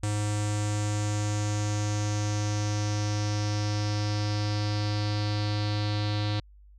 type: tone with low-pass filter sweep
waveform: square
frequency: 104.6 Hz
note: G#2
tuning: 13 cents sharp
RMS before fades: -28 dBFS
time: 0.03-6.4 s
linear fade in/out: 5 ms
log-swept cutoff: 8000 to 4100 Hz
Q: 4.5
effects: added 50 Hz sine -50 dBFS peak until 6.78 s

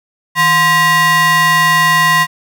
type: ring-modulated tone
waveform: square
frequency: 440 Hz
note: A4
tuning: in tune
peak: -6 dBFS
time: 0.35-2.27 s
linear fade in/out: 50 ms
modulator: 1480 Hz
effects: none

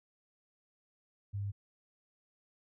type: tone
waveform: sine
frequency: 100.5 Hz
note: G2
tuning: 44 cents sharp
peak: -34 dBFS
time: 1.33-1.52 s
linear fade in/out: 20 ms
effects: none

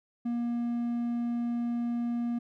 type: tone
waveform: triangle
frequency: 237.4 Hz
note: A#3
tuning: 32 cents sharp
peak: -26 dBFS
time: 0.25-2.39 s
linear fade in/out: 10 ms
effects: none

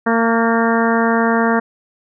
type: harmonic tone with a mistuned harmonic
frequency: 228.8 Hz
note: A#3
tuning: 32 cents flat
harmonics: 1 / 2 / 3 / 4 / 5 / 6 / 7 / 8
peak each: -16 / -19 / -21 / -22 / -23 / -24 / -24 / -25 dBFS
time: 0.06-1.6 s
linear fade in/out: 10 ms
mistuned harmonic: 6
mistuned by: +34 cents
effects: none

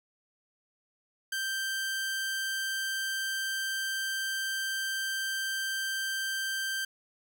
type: tone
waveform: sawtooth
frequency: 1568 Hz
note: G6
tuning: in tune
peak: -27 dBFS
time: 1.32-6.85 s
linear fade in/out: 5 ms
effects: none

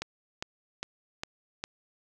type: click train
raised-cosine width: 0.2 ms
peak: -16 dBFS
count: 5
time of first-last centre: 0.02-1.639 s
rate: 2.47 Hz
effects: none

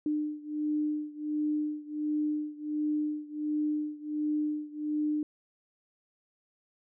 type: beating tone pair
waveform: sine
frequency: 300.6 / 302 Hz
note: D4 / D4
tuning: +40 / +48 cents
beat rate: 1.4 Hz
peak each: -31 / -33 dBFS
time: 0.06-5.23 s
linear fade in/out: 2 ms
effects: none

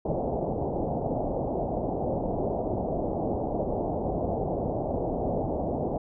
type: low-pass noise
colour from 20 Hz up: white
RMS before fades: -29 dBFS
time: 0.05-5.98 s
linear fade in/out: 5 ms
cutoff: 760 Hz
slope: 48 dB/octave
effects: none

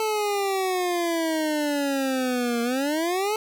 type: exponential two-way sweep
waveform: 25% pulse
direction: down then up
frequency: 440 to 233.1 to 440 Hz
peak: -19 dBFS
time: 0-3.36 s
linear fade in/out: 2 ms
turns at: 2.62 s
effects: none

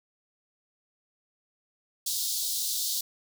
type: high-pass noise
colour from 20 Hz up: pink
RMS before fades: -30 dBFS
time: 2.06-3.01 s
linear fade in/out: 5 ms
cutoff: 3700 Hz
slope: 48 dB/octave
effects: none

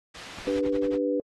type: noise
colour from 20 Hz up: white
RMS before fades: -37 dBFS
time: 0.14-0.6 s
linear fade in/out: 10 ms
type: noise with tremolo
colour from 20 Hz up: pink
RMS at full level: -40 dBFS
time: 0.37-0.98 s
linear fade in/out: 5 ms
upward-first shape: sine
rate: 11 Hz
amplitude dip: 100%
type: chord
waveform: sine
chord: G major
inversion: second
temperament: equal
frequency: 293.7 / 392 / 493.9 Hz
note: D4 / G4 / B4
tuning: 0 / 0 / 0 cents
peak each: -27 / -31 / -26 dBFS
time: 0.47-1.2 s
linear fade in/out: 2 ms
effects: low-pass 4000 Hz 12 dB/octave + AAC 32 kbps

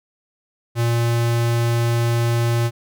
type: tone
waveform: square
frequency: 117.5 Hz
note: A#2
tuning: 14 cents sharp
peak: -17 dBFS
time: 0.75-2.71 s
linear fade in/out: 50 ms
effects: none

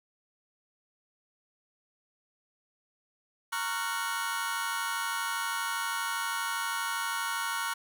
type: chord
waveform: sawtooth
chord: Gb major seventh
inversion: first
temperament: just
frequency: 925 / 1110 / 1387.5 / 1480 Hz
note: Bb5 / Db6 / F6 / Gb6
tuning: -14 / +2 / -12 / 0 cents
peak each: -32 dBFS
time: 3.52-7.74 s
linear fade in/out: 10 ms
effects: none

